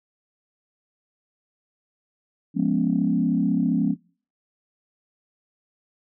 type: chord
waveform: sine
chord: C# dominant seventh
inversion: first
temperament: equal with one note detuned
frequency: 174.61 / 207.7 / 243.5 / 277.2 Hz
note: E#3 / G#3 / B3 / C#4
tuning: 0 / 0 / -24 / 0 cents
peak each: -24 dBFS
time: 2.54-3.96 s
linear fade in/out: 50 ms
effects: noise-tail reverb RT60 0.4 s tail -22 dB re dry + tanh soft clip ceiling -9 dBFS